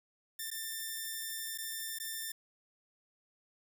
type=tone with dropouts; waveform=5% pulse; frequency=1788 Hz; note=A6; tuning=27 cents sharp; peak=-27 dBFS; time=0.39-2.32 s; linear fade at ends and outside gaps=5 ms; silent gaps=0.504-0.513 / 1.577-1.584 / 1.987-1.999 s; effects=none